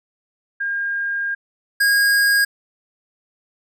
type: tone pair in turn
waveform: sine / square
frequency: 1613 / 1632.7 Hz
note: G6 / G#6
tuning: +49 / -30 cents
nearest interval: unison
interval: 21 cents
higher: second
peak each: -20 / -14 dBFS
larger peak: second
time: 0.6-1.35 / 1.8-2.45 s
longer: first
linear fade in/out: 10 ms
effects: none